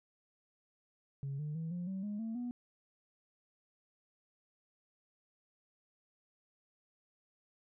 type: tone with pitch steps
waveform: sine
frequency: 138.3 / 149.95 / 162.58 / 176.27 / 191.12 / 207.2 / 224.7 / 243.6 Hz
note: C#3 / D3 / E3 / F3 / G3 / G#3 / A3 / B3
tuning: -4 / +36 / -24 / +16 / -44 / -4 / +37 / -24 cents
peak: -35 dBFS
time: 1.23-2.51 s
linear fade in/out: 0 ms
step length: 160 ms
effects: tanh soft clip ceiling -34 dBFS